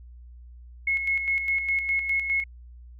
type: tone with tremolo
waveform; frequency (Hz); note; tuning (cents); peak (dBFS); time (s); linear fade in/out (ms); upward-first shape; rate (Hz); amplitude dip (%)
sine; 2177; C#7; -32; -21; 0.87-2.44; 5; square; 4.9; 50
effects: added 60 Hz sine -43 dBFS peak until 2.99 s